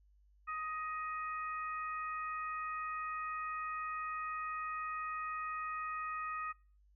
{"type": "harmonic tone", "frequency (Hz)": 626, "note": "D#5", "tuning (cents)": 10, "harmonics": [2, 3, 4], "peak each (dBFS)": [-38, -47, -49], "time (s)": [0.47, 6.53], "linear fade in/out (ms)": 20, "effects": ["noise-tail reverb RT60 0.4 s tail -25 dB re dry", "added 50 Hz sine -64 dBFS peak until 6.95 s"]}